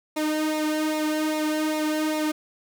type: tone with flanger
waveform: sawtooth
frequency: 308.2 Hz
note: D#4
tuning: 16 cents flat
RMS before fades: -25 dBFS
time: 0.16-2.32 s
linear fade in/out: 10 ms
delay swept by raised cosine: 0.62 to 2.42 ms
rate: 2.5 Hz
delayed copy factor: -0.7
effects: none